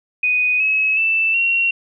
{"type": "tone with pitch steps", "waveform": "sine", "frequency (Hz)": [2489, 2569, 2652, 2738], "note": ["D#7", "E7", "E7", "F7"], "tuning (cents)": [0, -45, 10, -35], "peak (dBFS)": -14, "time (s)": [0.23, 1.71], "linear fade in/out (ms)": 5, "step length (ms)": 370, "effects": []}